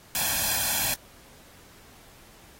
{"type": "noise with comb filter", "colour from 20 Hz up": "white", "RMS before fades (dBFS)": -26, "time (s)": [0.15, 0.94], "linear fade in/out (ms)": 0, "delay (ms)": 1.2, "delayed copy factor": 0.8, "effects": ["pink hiss -53 dBFS RMS until 2.59 s", "AAC 48 kbps"]}